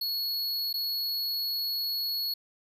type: tone with dropouts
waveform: square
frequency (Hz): 4356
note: C#8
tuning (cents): -31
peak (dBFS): -29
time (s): 0.01-2.34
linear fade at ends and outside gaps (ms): 5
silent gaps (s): 0.729-0.739
effects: none